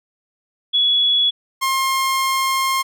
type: tone pair in turn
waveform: sine / sawtooth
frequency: 3383 / 1065.6 Hz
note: G#7 / C6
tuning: +31 / +31 cents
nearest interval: octave + minor sixth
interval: 2000 cents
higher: first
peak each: -13 dBFS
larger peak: neither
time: 0.73-1.31 / 1.61-2.83 s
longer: second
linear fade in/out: 20 ms
effects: none